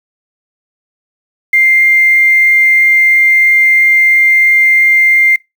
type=tone with quantisation; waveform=sine; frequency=2101 Hz; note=C7; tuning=7 cents sharp; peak=-5 dBFS; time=1.53-5.36 s; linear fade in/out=5 ms; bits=5; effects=noise-tail reverb RT60 0.2 s tail -24 dB re dry